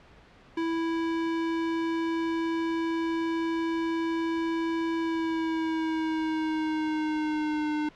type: tone with pitch glide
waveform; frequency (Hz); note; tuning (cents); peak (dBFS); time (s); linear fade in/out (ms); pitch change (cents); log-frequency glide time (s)
square; 329.6 to 302.2; E4 to D4; 0 to +50; -27; 0.57-7.89; 5; -150; 4.98-7.71
effects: pink hiss -54 dBFS RMS until 7.95 s + low-pass 3000 Hz 12 dB/octave